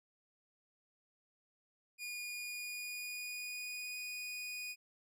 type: tone with pitch glide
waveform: sawtooth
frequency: 2441 to 2475 Hz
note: D#7 to D#7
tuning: -34 to -10 cents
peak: -38 dBFS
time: 1.98-4.76 s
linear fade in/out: 50 ms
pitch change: +24 cents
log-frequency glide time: 2.33-4.05 s
effects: none